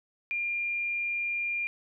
sine tone, 2400 Hz, D7, 37 cents sharp, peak -28 dBFS, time 0.31-1.67 s, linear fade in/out 0 ms, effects none

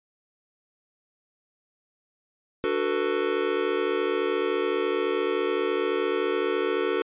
square chord, B minor seventh, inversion first, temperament just, 296.3 / 370.4 / 444.5 / 493.9 Hz, D4 / F#4 / A4 / B4, +15 / +2 / +18 / 0 cents, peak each -34 / -28 / -28 / -32 dBFS, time 2.64-7.02 s, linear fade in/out 0 ms, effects resampled to 8000 Hz

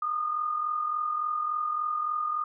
sine tone with amplitude modulation, 1223 Hz, D#6, 30 cents flat, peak -24 dBFS, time 0.02-2.44 s, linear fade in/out 5 ms, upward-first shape sine, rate 43.5 Hz, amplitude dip 55%, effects none

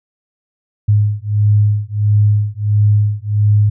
sine beating tone pair, 103.7 / 105.2 Hz, G#2 / G#2, -2 / +23 cents, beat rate 1.5 Hz, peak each -13 dBFS, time 0.88-3.7 s, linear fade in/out 10 ms, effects none

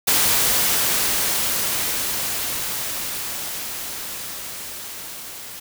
white noise with level ramp, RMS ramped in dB -17 to -36 dBFS, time 0.07-5.6 s, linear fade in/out 10 ms, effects none

